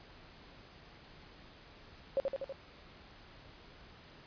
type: tone with echo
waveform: sine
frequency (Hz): 544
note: C#5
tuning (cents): -33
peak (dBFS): -27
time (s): 2.17-2.2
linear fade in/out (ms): 0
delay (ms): 81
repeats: 4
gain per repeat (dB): -3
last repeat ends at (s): 2.524
effects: pink hiss -56 dBFS RMS until 4.26 s + resampled to 11025 Hz